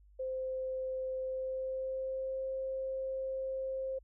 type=tone with pitch glide; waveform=sine; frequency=520 to 528.8 Hz; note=C5 to C5; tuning=-11 to +18 cents; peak=-34 dBFS; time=0.19-3.99 s; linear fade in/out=10 ms; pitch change=+29 cents; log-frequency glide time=1.21-2.45 s; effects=added 50 Hz sine -58 dBFS peak until 4.03 s

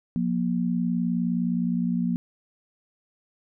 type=tone pair together; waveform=sine; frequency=177.77 / 237.3 Hz; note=F3 / A#3; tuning=+31 / +31 cents; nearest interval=perfect fourth; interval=500 cents; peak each=-25 dBFS; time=0.16-2.16 s; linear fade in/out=0 ms; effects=none

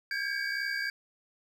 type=tone cluster; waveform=triangle; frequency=1604 / 1667 / 2260 / 4682 Hz; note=G6 / G#6 / C#7 / D8; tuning=+39 / +6 / +33 / -6 cents; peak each=-31 / -35 / -37 / -38 dBFS; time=0.11-0.9 s; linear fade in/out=2 ms; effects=none

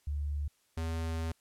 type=tone pair in turn; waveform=sine / square; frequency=72.8 / 81.72 Hz; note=D2 / E2; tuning=-15 / -14 cents; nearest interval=major second; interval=201 cents; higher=second; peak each=-31 / -33 dBFS; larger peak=first; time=0.07-0.48 / 0.77-1.32 s; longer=second; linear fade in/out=5 ms; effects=white hiss -71 dBFS RMS until 1.4 s + low-pass 12000 Hz 12 dB/octave

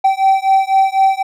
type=beating tone pair; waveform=triangle; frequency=771 / 775 Hz; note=G5 / G5; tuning=-29 / -20 cents; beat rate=4 Hz; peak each=-11 dBFS; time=0.04-1.23 s; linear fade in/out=10 ms; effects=none

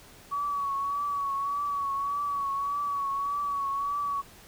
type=tone with vibrato; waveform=sine; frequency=1129 Hz; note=C#6; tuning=31 cents sharp; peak=-27 dBFS; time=0.31-4.22 s; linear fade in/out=20 ms; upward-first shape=triangle; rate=1.7 Hz; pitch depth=47 cents each way; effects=pink hiss -52 dBFS RMS until 4.47 s

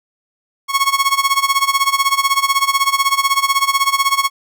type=tone with tremolo; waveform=sawtooth; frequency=1100 Hz; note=C#6; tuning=14 cents flat; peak=-6 dBFS; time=0.68-4.3 s; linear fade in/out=50 ms; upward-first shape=sine; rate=16 Hz; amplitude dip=85%; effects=none

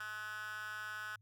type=tone with high-pass filter; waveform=10% pulse; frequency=212.8 Hz; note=G#3; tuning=42 cents sharp; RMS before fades=-44 dBFS; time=0-1.16 s; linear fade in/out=5 ms; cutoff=1500 Hz; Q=7.1; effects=added 105 Hz sine -64 dBFS peak until 1.21 s

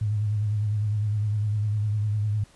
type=tone with vibrato; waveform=sine; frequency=105.2 Hz; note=G#2; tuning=23 cents sharp; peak=-22 dBFS; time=0.01-2.44 s; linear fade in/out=5 ms; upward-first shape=sine; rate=9.9 Hz; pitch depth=50 cents each way; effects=pink hiss -56 dBFS RMS until 2.55 s + resampled to 24000 Hz

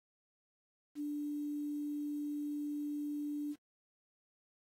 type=tone with quantisation; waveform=sine; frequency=293.7 Hz; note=D4; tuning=in tune; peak=-36 dBFS; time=0.95-3.56 s; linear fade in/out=50 ms; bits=10; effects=AAC 48 kbps

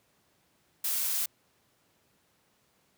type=noise; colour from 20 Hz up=blue; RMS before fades=-30 dBFS; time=0.84-1.26 s; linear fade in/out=5 ms; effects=pink hiss -69 dBFS RMS until 2.97 s + high-pass 100 Hz 12 dB/octave

